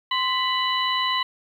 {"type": "harmonic tone with a mistuned harmonic", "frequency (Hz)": 991, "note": "B5", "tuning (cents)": 6, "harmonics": [1, 2, 3, 4], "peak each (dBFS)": [-24, -28, -26, -29], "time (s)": [0.11, 1.23], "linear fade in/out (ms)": 5, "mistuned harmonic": 1, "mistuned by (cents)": 79, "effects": ["9-bit"]}